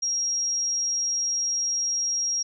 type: tone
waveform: sine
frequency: 5620 Hz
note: F8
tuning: 10 cents sharp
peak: -23 dBFS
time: 0.02-2.43 s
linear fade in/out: 10 ms
effects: none